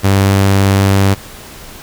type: tone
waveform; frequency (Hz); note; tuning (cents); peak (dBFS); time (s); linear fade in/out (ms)
sawtooth; 98; G2; 0; -4; 0.03-1.15; 20
effects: pink hiss -33 dBFS RMS until 1.82 s